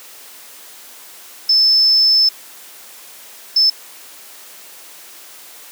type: tone bursts at uneven times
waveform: sine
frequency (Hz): 5260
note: E8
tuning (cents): -5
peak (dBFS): -9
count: 2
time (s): 1.49-2.29 / 3.56-3.7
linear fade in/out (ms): 5
effects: white hiss -39 dBFS RMS until 5.71 s + high-pass 300 Hz 12 dB/octave